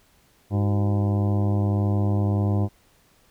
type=harmonic tone with a mistuned harmonic; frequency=101.6 Hz; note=G#2; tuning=38 cents flat; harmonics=1 / 2 / 3 / 4 / 5 / 6 / 7 / 8 / 9 / 10; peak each=-20 / -27 / -31 / -34 / -38 / -38 / -38 / -42 / -45 / -45 dBFS; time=0.5-2.69 s; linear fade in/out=50 ms; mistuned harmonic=4; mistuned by=-130 cents; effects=pink hiss -60 dBFS RMS until 3.3 s